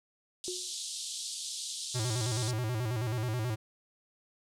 pink band-pass noise, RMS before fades -39 dBFS, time 0.44-2.51 s, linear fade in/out 0 ms, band 3400 to 9600 Hz, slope 48 dB/octave
sine tone with exponential decay, 363.4 Hz, F#4, 31 cents flat, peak -33 dBFS, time 0.48-0.75 s, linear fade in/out 0 ms, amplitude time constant 57 ms
square tone with vibrato, 116.54 Hz, A#2, in tune, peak -31 dBFS, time 1.94-3.56 s, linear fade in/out 20 ms, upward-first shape square, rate 9.3 Hz, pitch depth 120 cents each way
effects none

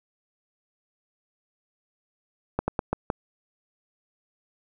slowing click train, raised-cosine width 1 ms, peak -10 dBFS, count 5, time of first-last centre 2.59-3.102 s, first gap 90 ms, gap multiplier 1.24, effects none

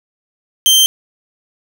sawtooth tone, 3136 Hz, G7, in tune, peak -4 dBFS, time 0.66-0.86 s, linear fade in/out 0 ms, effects none

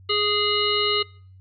harmonic tone, 415.3 Hz, G#4, in tune, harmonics 1 / 3 / 5 / 7 / 9 / 10, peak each -25 / -27 / -30 / -25 / -29 / -27 dBFS, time 0.09-1.03 s, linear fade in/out 10 ms, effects noise-tail reverb RT60 0.5 s tail -24 dB re dry + added 94 Hz sine -45 dBFS peak until 1.4 s

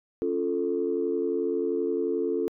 sine chord, Db augmented, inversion none, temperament equal, 277.2 / 349.2 / 440 Hz, Db4 / F4 / A4, 0 / 0 / 0 cents, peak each -31 / -28 / -27 dBFS, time 0.22-2.48 s, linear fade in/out 0 ms, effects tanh soft clip ceiling -15 dBFS

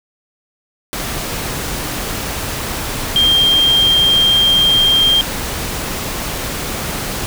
sine tone in noise, 3191 Hz, G7, 30 cents sharp, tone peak -9 dBFS, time 3.16-5.21 s, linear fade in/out 0 ms, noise pink, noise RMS -22 dBFS, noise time 0.93-7.26 s, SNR +10 dB, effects none

